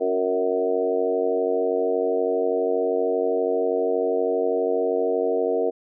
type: harmonic tone with a mistuned harmonic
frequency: 92.5 Hz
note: F#2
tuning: in tune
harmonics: 3 / 4 / 5 / 6 / 7 / 8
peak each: -31 / -27 / -22 / -33 / -27 / -34 dBFS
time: 0-5.71 s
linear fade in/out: 20 ms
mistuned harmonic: 4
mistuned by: -19 cents
effects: none